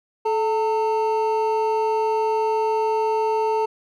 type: tone pair together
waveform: triangle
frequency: 433.9 / 900 Hz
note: A4 / A5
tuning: -24 / +39 cents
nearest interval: octave + minor second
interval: 1263 cents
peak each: -19 / -20 dBFS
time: 0.25-3.66 s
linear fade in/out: 10 ms
effects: none